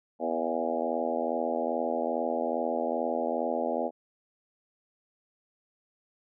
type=harmonic tone with a mistuned harmonic; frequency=82.41 Hz; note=E2; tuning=in tune; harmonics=3 / 4 / 5 / 6 / 7 / 8 / 9 / 10; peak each=-35 / -37 / -38 / -34 / -33 / -34 / -37 / -37 dBFS; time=0.19-3.91 s; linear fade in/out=50 ms; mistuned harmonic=9; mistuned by=-19 cents; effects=none